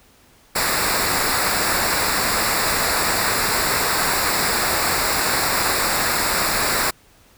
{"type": "noise with comb filter", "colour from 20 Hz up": "pink", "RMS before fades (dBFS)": -20, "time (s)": [0.55, 6.91], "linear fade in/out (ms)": 10, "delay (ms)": 0.32, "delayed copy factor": -0.75, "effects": ["pink hiss -53 dBFS RMS until 7.37 s"]}